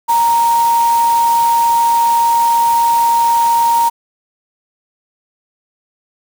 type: tone in noise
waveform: sine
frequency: 932.3 Hz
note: A#5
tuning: in tune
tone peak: -9 dBFS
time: 0.08-3.9 s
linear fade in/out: 20 ms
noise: white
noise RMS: -26 dBFS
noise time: 0.08-3.9 s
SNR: +14 dB
effects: none

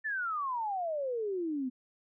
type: exponential sweep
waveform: sine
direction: down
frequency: 1799 to 246.9 Hz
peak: -31 dBFS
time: 0.04-1.7 s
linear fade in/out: 20 ms
effects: none

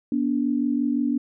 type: tone pair together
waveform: sine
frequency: 242.3 / 288.1 Hz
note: B3 / D4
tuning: -33 / -33 cents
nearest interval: minor third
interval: 300 cents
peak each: -23 dBFS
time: 0.12-1.18 s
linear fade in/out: 2 ms
effects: none

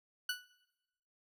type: tone with exponential decay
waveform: 20% pulse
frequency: 1480 Hz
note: F#6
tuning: in tune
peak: -26 dBFS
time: 0.29-0.45 s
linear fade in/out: 5 ms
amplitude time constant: 34 ms
effects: noise-tail reverb RT60 1.0 s tail -20 dB re dry

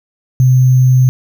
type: tone with sample-and-hold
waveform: sine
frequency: 127.8 Hz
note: C3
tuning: 40 cents flat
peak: -5 dBFS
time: 0.4-1.09 s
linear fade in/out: 0 ms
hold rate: 6300 Hz
effects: none

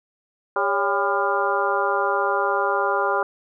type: harmonic tone with a mistuned harmonic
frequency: 200.4 Hz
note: G3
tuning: 38 cents sharp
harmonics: 2 / 3 / 4 / 5 / 6 / 7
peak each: -26 / -26 / -26 / -26 / -26 / -26 dBFS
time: 0.56-3.23 s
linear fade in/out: 2 ms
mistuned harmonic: 3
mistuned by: -110 cents
effects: none

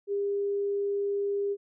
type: tone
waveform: sine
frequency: 402.4 Hz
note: G4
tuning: 45 cents sharp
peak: -26 dBFS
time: 0.07-1.57 s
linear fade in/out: 50 ms
effects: none

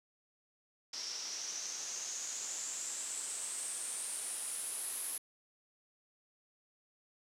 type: noise with low-pass filter sweep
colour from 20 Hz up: white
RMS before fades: -41 dBFS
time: 0.93-5.18 s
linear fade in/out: 5 ms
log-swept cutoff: 5400 to 11000 Hz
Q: 7.5
effects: high-pass 300 Hz 12 dB/octave

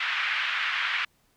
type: band-pass noise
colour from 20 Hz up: pink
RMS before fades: -28 dBFS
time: 0-1.05 s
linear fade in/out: 5 ms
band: 1400 to 3000 Hz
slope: 24 dB/octave
effects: pink hiss -67 dBFS RMS until 1.36 s

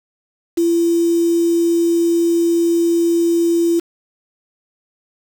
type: tone with quantisation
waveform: sine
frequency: 338.6 Hz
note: E4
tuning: 46 cents sharp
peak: -12 dBFS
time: 0.57-3.8 s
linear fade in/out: 10 ms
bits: 5
effects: none

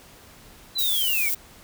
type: linear sweep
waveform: sine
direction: down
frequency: 4072 to 2172 Hz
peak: -24 dBFS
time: 0.75-1.3 s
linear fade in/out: 20 ms
type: noise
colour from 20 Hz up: violet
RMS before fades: -25 dBFS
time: 0.78-1.35 s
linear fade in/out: 10 ms
effects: pink hiss -49 dBFS RMS until 1.63 s

